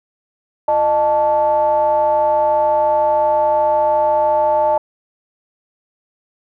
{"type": "ring-modulated tone", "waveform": "triangle", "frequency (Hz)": 133.1, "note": "C3", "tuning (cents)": 30, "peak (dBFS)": -7, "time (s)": [0.68, 4.78], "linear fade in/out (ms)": 5, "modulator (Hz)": 744, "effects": []}